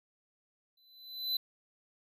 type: tone with exponential growth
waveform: square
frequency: 4015 Hz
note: B7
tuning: 28 cents sharp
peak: -28 dBFS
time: 0.77-1.37 s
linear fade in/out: 5 ms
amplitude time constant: 130 ms
effects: none

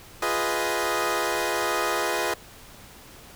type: chord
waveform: 15% pulse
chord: F half-diminished seventh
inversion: none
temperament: equal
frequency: 349.2 / 415.3 / 493.9 / 622.3 Hz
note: F4 / Ab4 / Cb5 / Eb5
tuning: 0 / 0 / 0 / 0 cents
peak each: -23 dBFS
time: 0.22-2.34 s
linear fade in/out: 5 ms
effects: pink hiss -47 dBFS RMS until 3.35 s

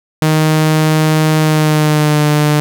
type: tone with pitch glide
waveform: sawtooth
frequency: 156 to 149.65 Hz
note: D#3 to D3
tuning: +5 to +33 cents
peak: -5 dBFS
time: 0.22-2.6 s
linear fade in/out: 0 ms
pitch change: -72 cents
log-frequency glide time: 1.39-2.23 s
effects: none

